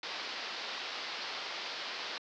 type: low-pass noise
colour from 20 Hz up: white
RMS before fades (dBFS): -40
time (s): 0.03-2.18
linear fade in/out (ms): 2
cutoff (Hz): 5000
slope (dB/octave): 48
effects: high-pass 400 Hz 12 dB/octave